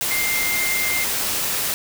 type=tone in noise; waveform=sine; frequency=2100 Hz; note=C7; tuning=6 cents sharp; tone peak=-22 dBFS; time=0.11-1.04 s; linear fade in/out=0 ms; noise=white; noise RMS=-23 dBFS; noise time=0.01-1.74 s; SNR=-2 dB; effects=none